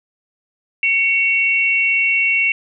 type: tone pair together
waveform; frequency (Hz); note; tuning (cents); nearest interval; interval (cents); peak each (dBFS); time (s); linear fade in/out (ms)
sine; 2231 / 2721; C#7 / F7; +11 / -46; minor third; 343; -16; 0.83-2.52; 2
effects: none